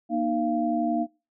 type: tone cluster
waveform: sine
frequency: 237.4 / 308.8 / 690 Hz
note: A#3 / D#4 / F5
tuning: +32 / -13 / -21 cents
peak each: -27 dBFS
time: 0.09-1.07 s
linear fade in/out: 50 ms
effects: noise-tail reverb RT60 0.3 s tail -23 dB re dry